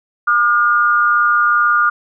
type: tone pair together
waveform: sine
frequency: 1205.7 / 1428 Hz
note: D6 / F6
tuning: +45 / +38 cents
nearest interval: minor third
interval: 293 cents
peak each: -13 dBFS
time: 0.27-1.9 s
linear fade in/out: 10 ms
effects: none